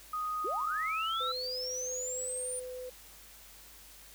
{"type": "tone with pitch glide", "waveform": "sine", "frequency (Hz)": [1244.5, 1333.8], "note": ["D#6", "E6"], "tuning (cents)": [0, 20], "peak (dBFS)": -32, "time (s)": [0.13, 1.32], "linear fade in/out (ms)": 5, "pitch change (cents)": 120, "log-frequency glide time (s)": [0.72, 1.16]}
{"type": "linear sweep", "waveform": "sine", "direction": "up", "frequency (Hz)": [311.1, 9397], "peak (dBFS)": -35, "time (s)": [0.44, 2.6], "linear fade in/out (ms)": 10}
{"type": "tone", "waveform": "sine", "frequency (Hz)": 505, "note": "B4", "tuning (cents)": 39, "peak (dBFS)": -39, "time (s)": [1.2, 2.9], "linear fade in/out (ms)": 10}
{"effects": ["added 50 Hz sine -60 dBFS peak until 4.14 s", "white hiss -54 dBFS RMS until 4.14 s"]}